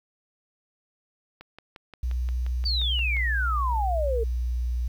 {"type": "click train", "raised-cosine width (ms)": 0.3, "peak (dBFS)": -27, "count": 11, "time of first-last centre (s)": [1.41, 3.167], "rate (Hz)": 5.69}
{"type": "tone with pitch glide", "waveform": "sine", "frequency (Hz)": [61.6, 60.4], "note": ["B1", "B1"], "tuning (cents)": [-4, -38], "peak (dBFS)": -24, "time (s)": [2.03, 4.88], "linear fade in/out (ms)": 5, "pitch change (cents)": -34, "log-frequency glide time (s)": [2.9, 4.56]}
{"type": "exponential sweep", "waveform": "sine", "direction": "down", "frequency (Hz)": [4699, 437], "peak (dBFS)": -25, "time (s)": [2.65, 4.24], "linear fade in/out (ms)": 10}
{"effects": ["9-bit"]}